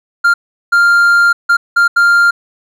triangle tone bursts at uneven times, 1396.9 Hz, F6, in tune, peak -4 dBFS, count 5, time 0.24-0.34 / 0.72-1.33 / 1.49-1.57 / 1.76-1.88 / 1.96-2.31 s, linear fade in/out 10 ms, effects none

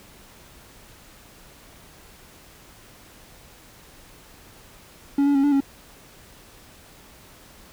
triangle tone with pitch steps, 281 / 284.8 / 274.6 / 288.6 / 275.6 Hz, C#4 / C#4 / C#4 / D4 / C#4, +24 / +47 / -16 / -30 / -10 cents, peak -14 dBFS, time 5.18-5.605 s, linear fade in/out 5 ms, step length 85 ms, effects pink hiss -49 dBFS RMS until 7.72 s

